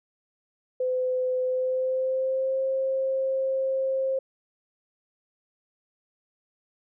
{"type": "tone with pitch glide", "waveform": "sine", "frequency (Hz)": [509, 531.2], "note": ["C5", "C5"], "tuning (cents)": [-48, 26], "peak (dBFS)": -23, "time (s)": [0.8, 4.19], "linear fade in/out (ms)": 5, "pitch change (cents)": 74, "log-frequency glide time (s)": [1.43, 2.61], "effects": []}